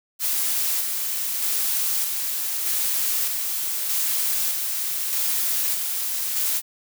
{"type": "noise with tremolo", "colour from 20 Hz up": "blue", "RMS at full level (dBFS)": -23, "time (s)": [0.19, 6.62], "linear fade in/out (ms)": 50, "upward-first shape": "square", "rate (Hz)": 0.81, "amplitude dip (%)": 30, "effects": []}